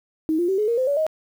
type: tone with pitch steps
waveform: sine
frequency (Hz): 315.6 / 348.2 / 384.1 / 423.7 / 467.4 / 515.7 / 568.9 / 627.6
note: D#4 / F4 / G4 / G#4 / A#4 / C5 / C#5 / D#5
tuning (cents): +25 / -5 / -35 / +35 / +5 / -25 / +45 / +15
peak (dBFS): -18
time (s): 0.29-1.066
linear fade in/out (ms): 0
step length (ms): 97
effects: 8-bit